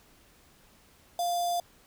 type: tone with notch filter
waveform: square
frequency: 698.5 Hz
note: F5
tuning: in tune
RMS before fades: -29 dBFS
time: 1.19-1.6 s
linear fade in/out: 2 ms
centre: 2100 Hz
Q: 1.7
effects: pink hiss -60 dBFS RMS until 1.86 s